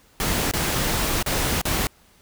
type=noise with dropouts; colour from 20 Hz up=pink; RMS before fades=-23 dBFS; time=0.2-1.87 s; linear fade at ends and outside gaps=1 ms; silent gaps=0.513-0.536 / 1.227-1.262 / 1.615-1.653 s; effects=pink hiss -56 dBFS RMS until 2.21 s